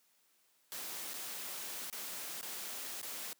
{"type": "noise with dropouts", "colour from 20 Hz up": "white", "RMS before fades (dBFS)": -43, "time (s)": [0.72, 3.33], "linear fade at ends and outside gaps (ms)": 0, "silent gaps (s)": [[1.135, 1.14], [1.9, 1.927], [2.412, 2.429], [3.015, 3.029]], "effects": ["white hiss -72 dBFS RMS until 3.39 s", "high-pass 200 Hz 12 dB/octave"]}